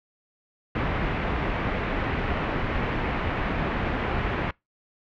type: low-pass noise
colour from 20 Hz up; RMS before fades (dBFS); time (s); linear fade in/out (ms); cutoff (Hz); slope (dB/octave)
pink; -27; 0.75-4.51; 5; 2500; 24
effects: noise-tail reverb RT60 0.2 s tail -25 dB re dry